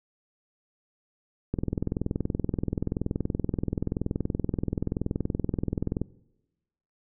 click train, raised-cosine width 3 ms, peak -14 dBFS, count 95, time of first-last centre 1.54-6.016 s, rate 21 Hz, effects noise-tail reverb RT60 1.0 s tail -22 dB re dry

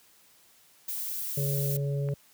violet noise, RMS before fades -34 dBFS, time 0.88-1.77 s, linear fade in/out 5 ms
harmonic tone, 140.8 Hz, C#3, 27 cents sharp, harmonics 1 / 3 / 4, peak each -27 / -37 / -39 dBFS, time 1.37-2.14 s, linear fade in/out 5 ms
click, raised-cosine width 0.5 ms, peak -30 dBFS, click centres 2.088 s
effects white hiss -60 dBFS RMS until 2.33 s + high-pass 60 Hz 12 dB/octave

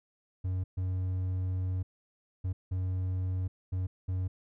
triangle tone bursts at uneven times, 92.5 Hz, F#2, in tune, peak -27 dBFS, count 6, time 0.44-0.64 / 0.77-1.83 / 2.44-2.53 / 2.71-3.48 / 3.72-3.87 / 4.08-4.28 s, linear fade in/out 10 ms, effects none

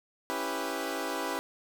15% pulse chord, C# half-diminished seventh, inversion none, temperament equal, 277.2 / 329.6 / 392 / 493.9 Hz, C#4 / E4 / G4 / B4, 0 / 0 / 0 / 0 cents, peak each -31 dBFS, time 0.3-1.39 s, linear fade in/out 0 ms, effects 9-bit

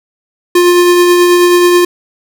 square tone with tremolo, 352.8 Hz, F4, 18 cents sharp, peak -4 dBFS, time 0.55-1.85 s, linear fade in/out 5 ms, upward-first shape triangle, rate 9.3 Hz, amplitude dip 30%, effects none

